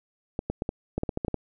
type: clicks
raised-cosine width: 2 ms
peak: -14 dBFS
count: 11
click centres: 0.391 / 0.5 / 0.621 / 0.691 / 0.98 / 1.034 / 1.092 / 1.174 / 1.248 / 1.282 / 1.343 s
effects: none